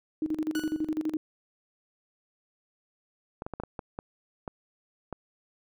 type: tone with tremolo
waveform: sine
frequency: 311.1 Hz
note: D#4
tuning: in tune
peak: -25 dBFS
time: 0.22-1.17 s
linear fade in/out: 2 ms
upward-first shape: square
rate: 12 Hz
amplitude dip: 80%
type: tone with exponential decay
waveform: sawtooth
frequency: 1475 Hz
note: F#6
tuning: 6 cents flat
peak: -29 dBFS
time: 0.55-0.93 s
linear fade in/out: 1 ms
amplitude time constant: 81 ms
type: clicks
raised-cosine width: 1 ms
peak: -21 dBFS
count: 9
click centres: 3.421 / 3.465 / 3.537 / 3.6 / 3.636 / 3.792 / 3.989 / 4.478 / 5.127 s
effects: none